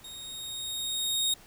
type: tone with level ramp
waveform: sawtooth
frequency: 3729 Hz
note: A#7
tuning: in tune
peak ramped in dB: -39 to -21 dBFS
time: 0.04-1.34 s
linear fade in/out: 5 ms
effects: pink hiss -54 dBFS RMS until 1.46 s